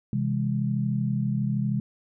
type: chord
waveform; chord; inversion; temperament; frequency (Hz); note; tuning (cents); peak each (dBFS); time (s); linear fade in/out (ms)
sine; C augmented; none; just; 130.81 / 163.52 / 204.4; C3 / E3 / G#3; 0 / -14 / -27; -26 / -31 / -27; 0.13-1.8; 2
effects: none